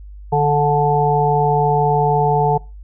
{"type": "harmonic tone with a mistuned harmonic", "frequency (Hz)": 146, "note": "D3", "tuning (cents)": -10, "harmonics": [1, 3, 5, 6], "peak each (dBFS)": [-18, -18, -18, -18], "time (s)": [0.32, 2.58], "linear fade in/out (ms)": 10, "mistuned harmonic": 1, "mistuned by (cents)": 20, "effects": ["noise-tail reverb RT60 0.3 s tail -23 dB re dry", "added 50 Hz sine -33 dBFS peak until 2.83 s"]}